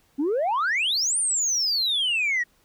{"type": "exponential two-way sweep", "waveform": "sine", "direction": "up then down", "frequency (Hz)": [263.9, 9397, 1862], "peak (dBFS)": -19, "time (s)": [0.18, 2.44], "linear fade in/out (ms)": 20, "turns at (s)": 1.18, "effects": ["tanh soft clip ceiling -19 dBFS", "pink hiss -63 dBFS RMS until 2.64 s"]}